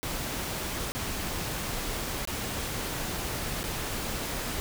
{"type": "noise with dropouts", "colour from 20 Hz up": "pink", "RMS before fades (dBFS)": -33, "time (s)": [0.03, 4.6], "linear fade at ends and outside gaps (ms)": 0, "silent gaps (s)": [[0.92, 0.95], [2.252, 2.274], [3.632, 3.639]], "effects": []}